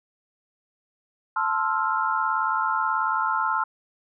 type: chord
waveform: sine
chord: F major seventh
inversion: first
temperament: equal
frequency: 880 / 1046.5 / 1318.5 / 1396.9 Hz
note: A5 / C6 / E6 / F6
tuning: 0 / 0 / 0 / 0 cents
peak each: -27 dBFS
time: 1.36-3.64 s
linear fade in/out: 5 ms
effects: none